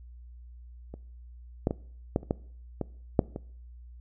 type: clicks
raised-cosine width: 2 ms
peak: -27 / -11 / -16 / -11 / -30 / -12 / -16 / -6 / -21 dBFS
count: 9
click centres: 0.94 / 1.671 / 1.709 / 2.161 / 2.231 / 2.309 / 2.813 / 3.192 / 3.361 s
effects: noise-tail reverb RT60 0.6 s tail -22 dB re dry + added 60 Hz sine -45 dBFS peak until 4 s